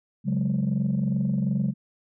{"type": "chord", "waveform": "sine", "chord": "C# suspended fourth", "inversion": "none", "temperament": "equal", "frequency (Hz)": [138.59, 185, 207.7], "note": ["C#3", "F#3", "G#3"], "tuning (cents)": [0, 0, 0], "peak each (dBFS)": -25, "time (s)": [0.24, 1.74], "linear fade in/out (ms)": 50, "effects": ["tanh soft clip ceiling -17 dBFS"]}